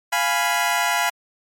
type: chord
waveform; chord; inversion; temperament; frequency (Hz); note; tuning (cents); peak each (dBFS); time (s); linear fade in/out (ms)
20% pulse; F diminished; none; equal; 698.5 / 830.6 / 987.8; F5 / Ab5 / Cb6; 0 / 0 / 0; -18; 0.12-1.1; 10
effects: MP3 64 kbps